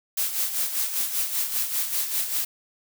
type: noise with tremolo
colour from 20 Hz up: blue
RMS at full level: -24 dBFS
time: 0.17-2.45 s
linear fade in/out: 5 ms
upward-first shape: sine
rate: 5.1 Hz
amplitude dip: 60%
effects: none